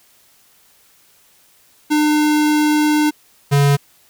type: tone pair in turn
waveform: square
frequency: 301.4 / 141.86 Hz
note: D4 / C#3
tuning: +45 / +40 cents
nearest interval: octave + minor second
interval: 1305 cents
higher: first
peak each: -13 / -11 dBFS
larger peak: second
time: 1.9-3.11 / 3.51-3.77 s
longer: first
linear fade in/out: 20 ms
effects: white hiss -53 dBFS RMS until 4.09 s